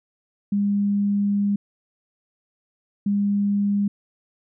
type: tone pair in turn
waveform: sine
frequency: 202.4 / 202.4 Hz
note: G#3 / G#3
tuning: -44 / -44 cents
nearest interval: unison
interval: 0 cents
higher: neither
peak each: -18 dBFS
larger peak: neither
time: 0.52-1.56 / 3.06-3.88 s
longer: first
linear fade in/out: 5 ms
effects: none